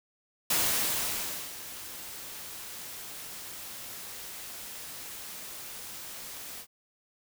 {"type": "noise with ADSR envelope", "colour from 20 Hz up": "white", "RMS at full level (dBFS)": -26, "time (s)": [0.5, 6.67], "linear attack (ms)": 6, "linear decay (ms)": 1000, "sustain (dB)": -16, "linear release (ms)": 75, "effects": []}